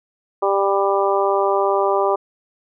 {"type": "harmonic tone", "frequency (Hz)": 197.5, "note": "G3", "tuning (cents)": 13, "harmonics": [2, 3, 4, 5, 6], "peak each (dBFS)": [-19, -21, -22, -23, -24], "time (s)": [0.42, 2.16], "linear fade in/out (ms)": 10, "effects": []}